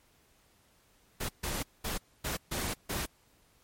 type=noise bursts at uneven times; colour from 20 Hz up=pink; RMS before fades=-34 dBFS; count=6; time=1.2-1.29 / 1.43-1.63 / 1.84-1.98 / 2.24-2.37 / 2.51-2.74 / 2.89-3.06 s; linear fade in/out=10 ms; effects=pink hiss -66 dBFS RMS until 3.63 s + MP3 64 kbps

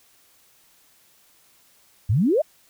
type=exponential sweep; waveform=sine; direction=up; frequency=88.9 to 671 Hz; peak=-16 dBFS; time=2.09-2.42 s; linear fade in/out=10 ms; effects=white hiss -58 dBFS RMS until 2.69 s

